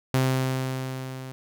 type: tone with level ramp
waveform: sawtooth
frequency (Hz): 130.7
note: C3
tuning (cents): -1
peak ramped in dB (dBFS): -15 to -32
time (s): 0.14-1.32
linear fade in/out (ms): 0
effects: none